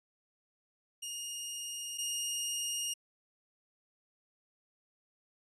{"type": "tone pair in turn", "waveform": "15% pulse", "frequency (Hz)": [2846, 2846], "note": ["F7", "F7"], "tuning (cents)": [32, 32], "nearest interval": "unison", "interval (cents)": 0, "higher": "neither", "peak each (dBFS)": [-31, -26], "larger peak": "second", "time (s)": [[1.02, 1.98], [1.98, 2.94]], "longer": "neither", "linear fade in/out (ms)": 10, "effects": ["resampled to 24000 Hz"]}